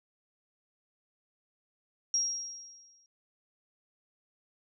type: tone with exponential decay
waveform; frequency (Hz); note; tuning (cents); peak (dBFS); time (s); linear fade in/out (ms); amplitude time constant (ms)
sine; 5620; F8; +10; -24; 2.14-3.06; 1; 200
effects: none